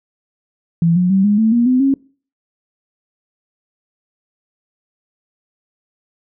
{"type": "tone with pitch steps", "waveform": "sine", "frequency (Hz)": [167.7, 179.74, 192.64, 206.5, 221.3, 237.2, 254.2, 272.4], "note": ["E3", "F#3", "G3", "G#3", "A3", "A#3", "C4", "C#4"], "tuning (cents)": [30, -50, -30, -10, 10, 30, -50, -30], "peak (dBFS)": -10, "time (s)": [0.82, 1.94], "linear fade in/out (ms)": 2, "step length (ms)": 140, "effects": ["noise-tail reverb RT60 0.4 s tail -23 dB re dry"]}